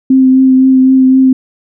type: tone with vibrato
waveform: sine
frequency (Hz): 261.6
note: C4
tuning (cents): 0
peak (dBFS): -3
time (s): 0.1-1.33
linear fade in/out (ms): 5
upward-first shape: triangle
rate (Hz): 3.9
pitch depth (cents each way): 18
effects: none